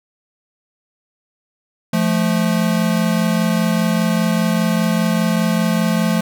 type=tone pair together; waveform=square; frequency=173.3 / 218.3 Hz; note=F3 / A3; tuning=-13 / -13 cents; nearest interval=major third; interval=400 cents; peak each=-18 dBFS; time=1.93-6.21 s; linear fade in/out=5 ms; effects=none